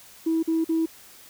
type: tone bursts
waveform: sine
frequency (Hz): 324.8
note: E4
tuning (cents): -26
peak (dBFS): -19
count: 3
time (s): 0.26-0.86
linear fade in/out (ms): 10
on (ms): 170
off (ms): 45
effects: tanh soft clip ceiling -16 dBFS + white hiss -49 dBFS RMS until 1.29 s